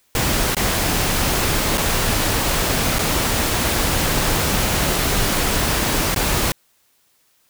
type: noise with dropouts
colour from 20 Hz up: pink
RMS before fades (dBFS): -19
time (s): 0.15-6.52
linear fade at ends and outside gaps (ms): 1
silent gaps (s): 0.548-0.567 / 1.774-1.779 / 2.985-2.991 / 6.146-6.161
effects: white hiss -61 dBFS RMS until 7.49 s